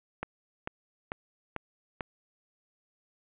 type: click train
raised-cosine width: 0.5 ms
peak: -18 dBFS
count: 5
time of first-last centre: 0.23-2.008 s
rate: 2.25 Hz
effects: resampled to 8000 Hz + 9-bit